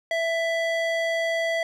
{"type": "tone with band-pass filter", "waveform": "square", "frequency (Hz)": 662, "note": "E5", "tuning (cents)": 7, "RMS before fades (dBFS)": -25, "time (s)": [0.11, 1.63], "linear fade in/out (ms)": 2, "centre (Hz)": 1600, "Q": 1, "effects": []}